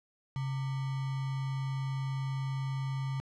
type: tone with sample-and-hold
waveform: sine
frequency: 135 Hz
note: C#3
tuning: 45 cents flat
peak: -31 dBFS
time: 0.36-3.2 s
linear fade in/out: 0 ms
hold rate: 1050 Hz
effects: low-pass 5000 Hz 12 dB/octave